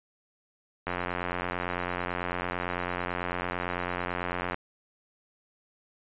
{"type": "click train", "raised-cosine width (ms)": 0.5, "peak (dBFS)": -15, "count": 328, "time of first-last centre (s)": [0.87, 4.544], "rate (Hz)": 89, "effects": ["resampled to 8000 Hz"]}